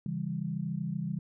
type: chord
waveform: sine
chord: C# diminished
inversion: none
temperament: just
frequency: 138.59 / 166.31 / 199.57 Hz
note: C#3 / E3 / G3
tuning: 0 / +16 / +31 cents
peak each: -37 / -34 / -36 dBFS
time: 0.06-1.19 s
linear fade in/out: 2 ms
effects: none